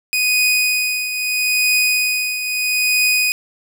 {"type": "tone with tremolo", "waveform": "sawtooth", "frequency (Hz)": 2489, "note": "D#7", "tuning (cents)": 0, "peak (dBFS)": -9, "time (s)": [0.13, 3.32], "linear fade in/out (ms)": 0, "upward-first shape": "triangle", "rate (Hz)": 0.77, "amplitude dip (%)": 65, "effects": []}